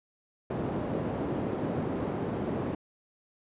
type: band-pass noise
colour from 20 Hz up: white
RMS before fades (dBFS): -32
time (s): 0.5-2.75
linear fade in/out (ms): 5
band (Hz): 110 to 410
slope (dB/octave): 12
effects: resampled to 8000 Hz

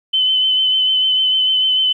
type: tone with vibrato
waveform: sine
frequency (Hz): 3046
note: F#7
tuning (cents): +50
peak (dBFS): -12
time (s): 0.13-1.93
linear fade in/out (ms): 10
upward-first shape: triangle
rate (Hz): 6.7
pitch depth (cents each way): 26
effects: 9-bit

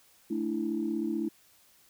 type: chord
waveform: sine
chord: A suspended fourth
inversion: none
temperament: equal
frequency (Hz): 220 / 293.7 / 329.6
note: A3 / D4 / E4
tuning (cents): 0 / 0 / 0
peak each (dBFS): -33 / -34 / -31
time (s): 0.3-1.29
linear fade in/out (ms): 10
effects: tanh soft clip ceiling -19 dBFS + white hiss -62 dBFS RMS until 1.89 s

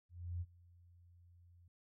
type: tone with ADSR envelope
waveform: sine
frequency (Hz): 87.31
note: F2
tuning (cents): 0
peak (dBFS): -37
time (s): 0.09-1.68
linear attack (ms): 320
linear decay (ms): 43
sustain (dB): -24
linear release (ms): 3
effects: none

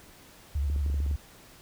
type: tone with vibrato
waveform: sine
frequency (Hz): 71.2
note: C#2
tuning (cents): +47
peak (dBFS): -25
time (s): 0.55-1.16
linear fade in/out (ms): 5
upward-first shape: triangle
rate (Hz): 13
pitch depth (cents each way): 110
type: clicks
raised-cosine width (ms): 3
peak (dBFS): -29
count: 8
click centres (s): 0.7 / 0.762 / 0.863 / 0.9 / 0.943 / 1.003 / 1.063 / 1.112
effects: pink hiss -53 dBFS RMS until 1.61 s

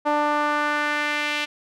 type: tone with band-pass filter sweep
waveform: sawtooth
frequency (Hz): 296.2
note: D4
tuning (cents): +15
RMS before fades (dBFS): -23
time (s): 0.05-1.46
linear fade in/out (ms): 20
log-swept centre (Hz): 850 to 2700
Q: 1.9
effects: none

